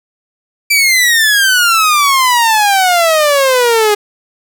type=exponential sweep; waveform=sawtooth; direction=down; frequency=2348 to 410 Hz; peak=-4 dBFS; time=0.7-3.95 s; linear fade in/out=10 ms; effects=none